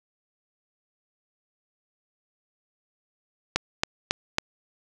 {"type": "click train", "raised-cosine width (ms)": 0.2, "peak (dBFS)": -4, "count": 4, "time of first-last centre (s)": [3.56, 4.384], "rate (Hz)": 3.64, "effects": []}